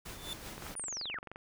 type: noise with tremolo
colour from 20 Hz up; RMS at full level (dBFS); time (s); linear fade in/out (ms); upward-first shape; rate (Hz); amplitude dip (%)
pink; -44; 0.05-0.75; 10; sine; 5.2; 45
type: tone with exponential growth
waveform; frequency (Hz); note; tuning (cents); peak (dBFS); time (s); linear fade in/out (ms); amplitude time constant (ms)
45% pulse; 3520; A7; 0; -36; 0.06-0.33; 0; 58
type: click train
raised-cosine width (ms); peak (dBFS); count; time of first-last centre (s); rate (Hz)
0.5; -30; 19; 0.58-1.359; 23.1
type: linear sweep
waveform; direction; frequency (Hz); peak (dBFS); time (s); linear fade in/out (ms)
sine; down; 9710 to 1120; -37; 0.76-1.19; 5
effects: none